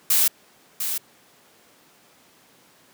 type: noise with echo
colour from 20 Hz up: blue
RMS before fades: -18 dBFS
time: 0.1-0.28 s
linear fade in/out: 5 ms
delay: 700 ms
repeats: 1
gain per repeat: -8 dB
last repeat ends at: 0.98 s
effects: pink hiss -55 dBFS RMS until 2.93 s + high-pass 200 Hz 12 dB/octave